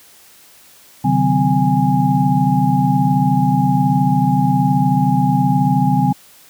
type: tone cluster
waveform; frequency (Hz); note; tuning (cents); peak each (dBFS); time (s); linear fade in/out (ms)
sine; 133.3 / 152.1 / 186.4 / 254.9 / 825; C3 / D#3 / F#3 / C4 / G#5; +33 / -39 / +13 / -45 / -12; -18; 1.04-6.13; 10
effects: white hiss -46 dBFS RMS until 6.49 s + high-pass 60 Hz 12 dB/octave